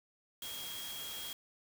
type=tone in noise; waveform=sine; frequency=3269 Hz; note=G#7; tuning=28 cents flat; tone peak=-44 dBFS; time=0.42-1.33 s; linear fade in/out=2 ms; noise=white; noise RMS=-45 dBFS; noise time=0.42-1.33 s; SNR=-2 dB; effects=none